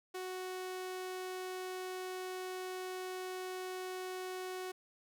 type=tone; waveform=sawtooth; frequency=370 Hz; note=F#4; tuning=in tune; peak=-36 dBFS; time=0.14-4.72 s; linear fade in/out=10 ms; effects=none